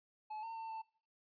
triangle tone with pitch steps, 859 / 908 / 900 / 889 Hz, A5 / A#5 / A5 / A5, -42 / -46 / +39 / +18 cents, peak -40 dBFS, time 0.3-0.82 s, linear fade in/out 10 ms, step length 130 ms, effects noise-tail reverb RT60 0.5 s tail -22 dB re dry + resampled to 11025 Hz

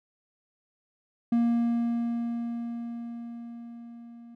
triangle tone with level ramp, 234.7 Hz, A#3, 12 cents sharp, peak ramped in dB -18 to -43 dBFS, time 1.32-4.35 s, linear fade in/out 5 ms, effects none

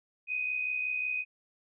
sine tone with amplitude modulation, 2500 Hz, D#7, 8 cents sharp, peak -27 dBFS, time 0.27-1.25 s, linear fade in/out 50 ms, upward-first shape sine, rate 65.5 Hz, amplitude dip 55%, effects none

